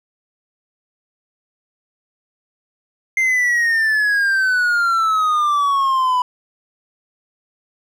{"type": "exponential sweep", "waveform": "triangle", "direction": "down", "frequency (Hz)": [2100, 987.8], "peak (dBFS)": -12, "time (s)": [3.17, 6.22], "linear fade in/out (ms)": 2, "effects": []}